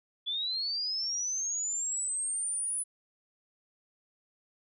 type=linear sweep; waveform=sine; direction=up; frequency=3405 to 10010 Hz; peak=-30 dBFS; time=0.26-2.84 s; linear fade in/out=20 ms; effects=none